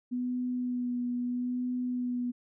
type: tone with vibrato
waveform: sine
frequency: 246.9 Hz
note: B3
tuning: in tune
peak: -29 dBFS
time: 0.11-2.32 s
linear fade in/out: 20 ms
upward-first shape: sine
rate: 0.77 Hz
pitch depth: 18 cents each way
effects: none